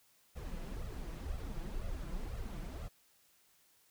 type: noise with flanger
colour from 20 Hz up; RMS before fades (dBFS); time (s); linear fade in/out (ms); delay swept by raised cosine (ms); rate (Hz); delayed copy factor
brown; -41; 0.35-2.89; 20; 1.5 to 6.1; 2; +0.8
effects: white hiss -69 dBFS RMS until 3.9 s